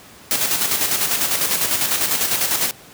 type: noise with tremolo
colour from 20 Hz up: white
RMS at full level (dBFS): -18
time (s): 0.31-2.71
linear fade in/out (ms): 0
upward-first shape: square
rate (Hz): 10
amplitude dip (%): 45
effects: pink hiss -43 dBFS RMS until 2.93 s + high-pass 100 Hz 12 dB/octave